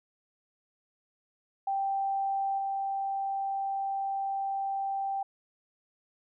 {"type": "tone with level steps", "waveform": "sine", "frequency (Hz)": 784, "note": "G5", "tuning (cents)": 0, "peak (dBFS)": [-27, -29], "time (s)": [1.67, 5.23], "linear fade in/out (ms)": 5, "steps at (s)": 2.58, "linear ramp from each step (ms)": 5, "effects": []}